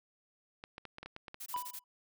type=clicks; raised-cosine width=0.3 ms; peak=-29 dBFS; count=10; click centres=0.639 / 0.781 / 0.853 / 0.984 / 1.03 / 1.06 / 1.164 / 1.282 / 1.344 / 1.563 s
type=noise bursts; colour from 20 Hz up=blue; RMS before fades=-44 dBFS; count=5; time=1.4-1.794 s; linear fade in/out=10 ms; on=62 ms; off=21 ms
type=tone with exponential decay; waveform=triangle; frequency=987.8 Hz; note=B5; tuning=in tune; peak=-29 dBFS; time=1.54-1.84 s; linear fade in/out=2 ms; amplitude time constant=64 ms
effects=none